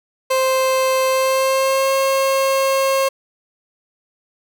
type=tone with pitch glide; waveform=30% pulse; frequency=523.3 to 538.6 Hz; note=C5 to C#5; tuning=0 to -50 cents; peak=-12 dBFS; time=0.3-3.09 s; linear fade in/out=10 ms; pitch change=+50 cents; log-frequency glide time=1.08-1.92 s; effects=none